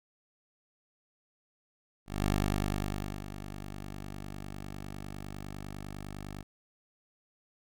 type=tone with ADSR envelope; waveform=10% pulse; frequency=49.93 Hz; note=G1; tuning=33 cents sharp; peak=-18 dBFS; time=2.06-6.43 s; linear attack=210 ms; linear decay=970 ms; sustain=-14 dB; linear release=10 ms; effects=none